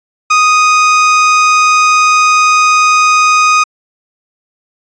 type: tone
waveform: 30% pulse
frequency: 1244.5 Hz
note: D#6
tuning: in tune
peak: -3 dBFS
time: 0.3-3.64 s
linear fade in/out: 10 ms
effects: resampled to 16000 Hz